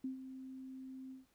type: tone with ADSR envelope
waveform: sine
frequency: 261.9 Hz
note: C4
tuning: 2 cents sharp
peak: -36 dBFS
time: 0.04-1.26 s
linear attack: 5 ms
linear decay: 120 ms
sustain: -10 dB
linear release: 150 ms
effects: pink hiss -75 dBFS RMS until 1.34 s